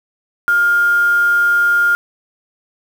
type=tone with quantisation; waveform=sine; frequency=1410 Hz; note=F6; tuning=16 cents sharp; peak=-10 dBFS; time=0.48-1.95 s; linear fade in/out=0 ms; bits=5; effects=none